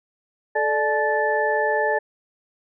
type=tone cluster; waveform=sine; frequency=435.2 / 593 / 860 / 1755 Hz; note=A4 / D5 / A5 / A6; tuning=-19 / +17 / -40 / -5 cents; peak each=-24 dBFS; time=0.55-1.99 s; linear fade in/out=10 ms; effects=none